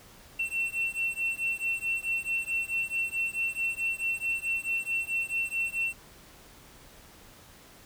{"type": "beating tone pair", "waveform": "triangle", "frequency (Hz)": [2701, 2705.6], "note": ["E7", "E7"], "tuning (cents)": [42, 44], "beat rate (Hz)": 4.6, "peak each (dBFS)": -29, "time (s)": [0.39, 5.94], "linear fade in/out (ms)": 10, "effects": ["tanh soft clip ceiling -20 dBFS", "pink hiss -53 dBFS RMS until 7.85 s"]}